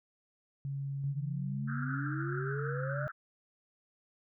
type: tone with pitch glide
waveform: sine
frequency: 138.59 to 137.71 Hz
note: C#3 to C#3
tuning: 0 to -11 cents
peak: -34 dBFS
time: 0.65-3.07 s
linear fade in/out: 0 ms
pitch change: -11 cents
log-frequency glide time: 1.03-1.96 s
type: exponential sweep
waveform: sine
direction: up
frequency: 137.9 to 622.3 Hz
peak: -38 dBFS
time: 1.04-3.08 s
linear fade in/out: 0 ms
type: band-pass noise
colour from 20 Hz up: pink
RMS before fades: -42 dBFS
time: 1.67-3.12 s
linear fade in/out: 20 ms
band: 1300 to 1600 Hz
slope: 96 dB/octave
effects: none